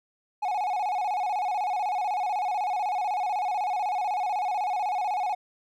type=tone with vibrato; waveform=triangle; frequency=784 Hz; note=G5; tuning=in tune; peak=-23 dBFS; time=0.42-5.35 s; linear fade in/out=10 ms; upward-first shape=square; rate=16 Hz; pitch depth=120 cents each way; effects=none